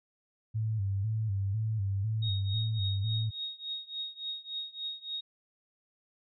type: tone with vibrato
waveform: sine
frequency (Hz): 103.83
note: G#2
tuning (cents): 0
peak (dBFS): -28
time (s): 0.54-3.31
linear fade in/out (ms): 20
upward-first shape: square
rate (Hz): 2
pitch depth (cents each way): 98
type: tone with tremolo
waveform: sine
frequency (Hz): 3748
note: A#7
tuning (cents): +9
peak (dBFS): -32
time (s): 2.22-5.21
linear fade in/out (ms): 10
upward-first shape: triangle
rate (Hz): 3.5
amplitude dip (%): 95
effects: none